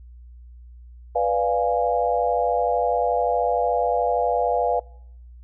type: chord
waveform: sine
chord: B diminished seventh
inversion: none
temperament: equal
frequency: 493.9 / 587.3 / 698.5 / 830.6 Hz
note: B4 / D5 / F5 / Ab5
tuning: 0 / 0 / 0 / 0 cents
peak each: -23 / -26 / -22 / -26 dBFS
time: 1.15-4.8 s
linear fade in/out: 10 ms
effects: noise-tail reverb RT60 0.8 s tail -26 dB re dry + added 60 Hz sine -41 dBFS peak until 5.43 s